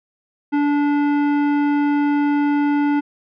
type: tone with hard clipping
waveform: sine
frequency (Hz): 290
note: D4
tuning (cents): -22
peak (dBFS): -17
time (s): 0.52-3.01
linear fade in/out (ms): 20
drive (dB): 13
effects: resampled to 11025 Hz